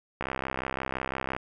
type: click train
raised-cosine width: 0.5 ms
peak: -15 dBFS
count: 77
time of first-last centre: 0.21-1.365 s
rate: 65.8 Hz
effects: none